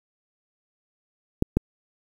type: clicks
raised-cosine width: 3 ms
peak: -6 dBFS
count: 2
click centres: 1.424 / 1.57 s
effects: 7-bit